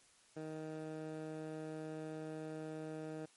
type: tone with band-pass filter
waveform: 15% pulse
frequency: 156.5 Hz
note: D#3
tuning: 10 cents sharp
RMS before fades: -45 dBFS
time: 0.36-3.26 s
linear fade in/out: 10 ms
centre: 410 Hz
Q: 0.59
effects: white hiss -67 dBFS RMS until 3.36 s + MP3 48 kbps